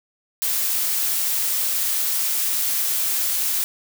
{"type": "noise", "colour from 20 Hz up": "blue", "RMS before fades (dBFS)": -22, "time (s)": [0.42, 3.64], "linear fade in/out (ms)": 0, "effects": []}